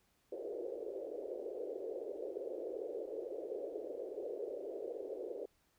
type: band-pass noise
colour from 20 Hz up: white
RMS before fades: -43 dBFS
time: 0.32-5.46 s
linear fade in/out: 5 ms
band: 360 to 540 Hz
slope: 48 dB/octave
effects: pink hiss -75 dBFS RMS until 5.78 s